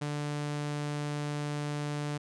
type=tone; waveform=sawtooth; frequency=147.1 Hz; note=D3; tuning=3 cents sharp; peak=-28 dBFS; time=0.01-2.18 s; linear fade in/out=10 ms; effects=resampled to 22050 Hz